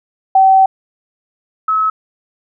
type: tone pair in turn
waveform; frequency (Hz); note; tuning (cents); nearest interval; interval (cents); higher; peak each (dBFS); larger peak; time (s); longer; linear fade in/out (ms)
sine; 767 / 1289.9; G5 / E6; -38 / -38; major sixth; 900; second; -5 / -11; first; 0.35-0.66 / 1.68-1.9; first; 5
effects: none